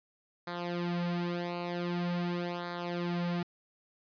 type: tone with flanger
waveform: sawtooth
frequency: 174.61 Hz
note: F3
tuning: in tune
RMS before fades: -34 dBFS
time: 0.47-3.43 s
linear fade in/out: 5 ms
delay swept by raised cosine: 0.35 to 5.15 ms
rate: 0.45 Hz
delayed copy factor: -0.8
effects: resampled to 11025 Hz